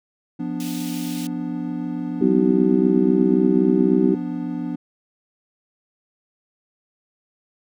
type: chord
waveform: triangle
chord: B diminished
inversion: second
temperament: equal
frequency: 174.61 / 246.9 / 293.7 Hz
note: F3 / B3 / D4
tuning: 0 / 0 / 0 cents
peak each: -28 / -26 / -26 dBFS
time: 0.39-4.76 s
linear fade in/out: 10 ms
type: high-pass noise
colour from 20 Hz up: pink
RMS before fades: -37 dBFS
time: 0.6-1.27 s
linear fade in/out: 2 ms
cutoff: 2500 Hz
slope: 24 dB/octave
type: harmonic tone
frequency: 63.8 Hz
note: C2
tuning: 43 cents flat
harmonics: 3 / 4 / 5 / 6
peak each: -20 / -20 / -20 / -20 dBFS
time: 2.21-4.15 s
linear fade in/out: 5 ms
effects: none